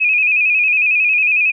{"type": "tone with vibrato", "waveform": "sine", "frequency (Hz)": 2500, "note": "D#7", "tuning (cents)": 8, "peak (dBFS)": -11, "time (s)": [0, 1.52], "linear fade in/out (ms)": 20, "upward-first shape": "square", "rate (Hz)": 11, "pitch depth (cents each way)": 46, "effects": []}